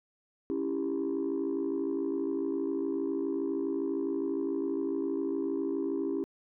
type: chord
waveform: sine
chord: C# diminished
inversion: none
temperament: equal with one note detuned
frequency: 277.2 / 329.6 / 396.8 Hz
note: C#4 / E4 / G4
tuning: 0 / 0 / +21 cents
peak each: -32 dBFS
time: 0.5-6.24 s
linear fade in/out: 0 ms
effects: tanh soft clip ceiling -24 dBFS